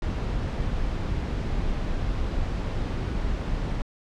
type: noise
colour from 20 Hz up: brown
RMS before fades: -27 dBFS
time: 0.02-3.82 s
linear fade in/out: 2 ms
effects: low-pass 5000 Hz 12 dB/octave